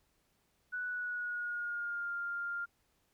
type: tone with pitch glide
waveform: sine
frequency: 1480 to 1399.4 Hz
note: F#6 to F6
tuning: 0 to +3 cents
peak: -35 dBFS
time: 0.72-2.66 s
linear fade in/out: 20 ms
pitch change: -97 cents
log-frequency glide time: 0.86-2.12 s
effects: pink hiss -75 dBFS RMS until 3.13 s